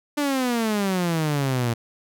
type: exponential sweep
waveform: sawtooth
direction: down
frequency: 297.6 to 114.5 Hz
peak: -17 dBFS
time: 0.17-1.74 s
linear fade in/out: 10 ms
effects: none